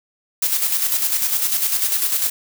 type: noise with tremolo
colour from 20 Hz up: blue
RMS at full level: -18 dBFS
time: 0.42-2.3 s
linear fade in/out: 5 ms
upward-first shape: square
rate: 10 Hz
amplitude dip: 45%
effects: none